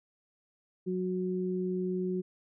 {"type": "tone pair together", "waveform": "sine", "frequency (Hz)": [183.75, 367], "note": ["F#3", "F#4"], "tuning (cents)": [-12, -14], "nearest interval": "octave", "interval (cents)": 1198, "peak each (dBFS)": [-32, -32], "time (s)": [0.86, 2.22], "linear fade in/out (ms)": 20, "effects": []}